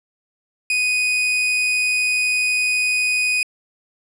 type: tone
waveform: 40% pulse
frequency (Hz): 2489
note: D#7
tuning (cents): 0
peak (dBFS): -16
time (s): 0.7-3.43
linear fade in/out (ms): 2
effects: low-pass 12000 Hz 12 dB/octave